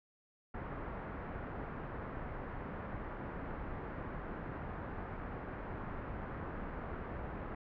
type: low-pass noise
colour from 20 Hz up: pink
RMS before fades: -43 dBFS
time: 0.54-7.55 s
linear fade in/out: 5 ms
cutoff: 1700 Hz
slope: 24 dB/octave
effects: none